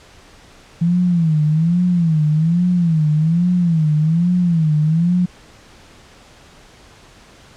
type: tone with vibrato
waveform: sine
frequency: 164.81 Hz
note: E3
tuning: in tune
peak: -12 dBFS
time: 0.81-5.26 s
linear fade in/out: 10 ms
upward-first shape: sine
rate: 1.2 Hz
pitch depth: 150 cents each way
effects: pink hiss -45 dBFS RMS until 7.56 s + low-pass 7000 Hz 12 dB/octave